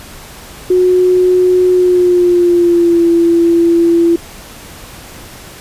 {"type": "tone with pitch glide", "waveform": "sine", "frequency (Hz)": [364.7, 338.3], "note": ["F#4", "E4"], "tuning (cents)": [-25, 45], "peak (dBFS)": -6, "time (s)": [0.7, 4.16], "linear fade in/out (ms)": 5, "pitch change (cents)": -130, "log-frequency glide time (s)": [1.71, 3.06], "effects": ["pink hiss -33 dBFS RMS until 5.6 s", "resampled to 32000 Hz"]}